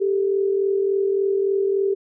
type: tone pair together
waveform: sine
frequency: 392 / 435.5 Hz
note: G4 / A4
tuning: 0 / -18 cents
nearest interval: major second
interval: 182 cents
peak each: -18 / -26 dBFS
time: 0-1.95 s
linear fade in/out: 20 ms
effects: none